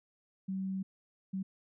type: tone bursts at uneven times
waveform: sine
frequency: 190.9 Hz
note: G3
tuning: 46 cents flat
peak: -33 dBFS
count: 2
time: 0.48-0.83 / 1.33-1.43 s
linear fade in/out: 10 ms
effects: none